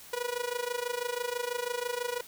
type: tone with amplitude modulation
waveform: sawtooth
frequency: 486.2 Hz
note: B4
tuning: 27 cents flat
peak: -24 dBFS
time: 0.13-2.21 s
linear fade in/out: 5 ms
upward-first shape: sine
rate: 26.1 Hz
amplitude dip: 85%
effects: white hiss -50 dBFS RMS until 2.27 s